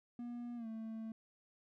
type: tone with pitch glide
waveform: triangle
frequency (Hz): 240 to 222.6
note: B3 to A3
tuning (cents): -49 to +20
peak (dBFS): -40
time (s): 0.19-1.12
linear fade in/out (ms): 2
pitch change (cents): -131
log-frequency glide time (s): 0.56-0.67
effects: none